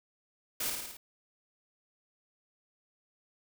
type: noise with echo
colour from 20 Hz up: white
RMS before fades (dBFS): -34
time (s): 0.6-0.7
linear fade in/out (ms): 5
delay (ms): 54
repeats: 5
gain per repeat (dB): -3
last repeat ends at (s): 0.97
effects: none